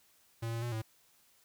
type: tone with pitch steps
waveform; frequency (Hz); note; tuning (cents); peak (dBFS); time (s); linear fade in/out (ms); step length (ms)
square; 114.8 / 115.5 / 120 / 110.8; A#2 / A#2 / B2 / A2; -26 / -16 / -49 / +13; -35; 0.42-0.82; 10; 100
effects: white hiss -67 dBFS RMS until 1.44 s